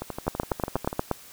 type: two click trains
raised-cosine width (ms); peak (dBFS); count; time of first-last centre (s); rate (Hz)
1; -9 / -17; 8 / 12; 0.28-1.113 / 0.02-0.929; 8.4 / 12.1
effects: white hiss -48 dBFS RMS until 1.32 s